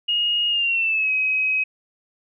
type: tone with pitch glide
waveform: sine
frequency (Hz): 2865 to 2538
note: F7 to D#7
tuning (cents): +44 to +34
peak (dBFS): -18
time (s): 0.08-1.64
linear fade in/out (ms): 10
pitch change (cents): -210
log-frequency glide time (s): 0.49-1.11
effects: none